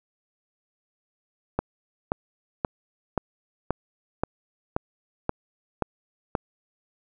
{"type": "click train", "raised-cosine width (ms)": 1, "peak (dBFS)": -9, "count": 10, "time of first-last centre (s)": [1.59, 6.352], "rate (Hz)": 1.89, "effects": []}